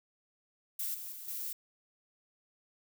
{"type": "noise with level steps", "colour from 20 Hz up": "violet", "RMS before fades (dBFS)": [-36, -43, -46, -39], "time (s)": [0.79, 1.53], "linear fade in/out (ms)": 5, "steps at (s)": [0.94, 1.12, 1.28], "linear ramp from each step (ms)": 5, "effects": []}